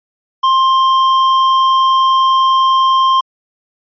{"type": "tone with hard clipping", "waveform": "sine", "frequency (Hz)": 1055, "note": "C6", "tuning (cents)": 14, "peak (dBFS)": -10, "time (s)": [0.43, 3.21], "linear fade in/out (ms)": 10, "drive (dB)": 9, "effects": ["resampled to 11025 Hz"]}